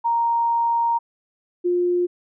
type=tone pair in turn; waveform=sine; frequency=932.3 / 354.1 Hz; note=A#5 / F4; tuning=0 / +24 cents; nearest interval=octave + perfect fourth; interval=1676 cents; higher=first; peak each=-17 dBFS; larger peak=neither; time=0.04-0.99 / 1.64-2.07 s; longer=first; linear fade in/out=20 ms; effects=none